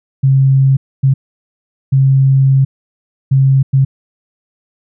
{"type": "tone bursts at uneven times", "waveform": "sine", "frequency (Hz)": 134.8, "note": "C#3", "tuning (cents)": -48, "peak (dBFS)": -6, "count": 5, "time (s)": [[0.23, 0.77], [1.03, 1.14], [1.92, 2.65], [3.31, 3.63], [3.73, 3.85]], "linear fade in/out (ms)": 10, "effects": []}